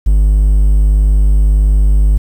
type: tone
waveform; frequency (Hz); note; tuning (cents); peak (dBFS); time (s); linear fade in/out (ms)
triangle; 50.8; G#1; -38; -4; 0.06-2.18; 10
effects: 7-bit

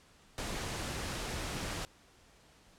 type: noise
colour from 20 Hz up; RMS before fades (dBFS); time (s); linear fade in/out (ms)
pink; -38; 0.38-1.85; 0
effects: pink hiss -62 dBFS RMS until 2.78 s + low-pass 9000 Hz 12 dB/octave

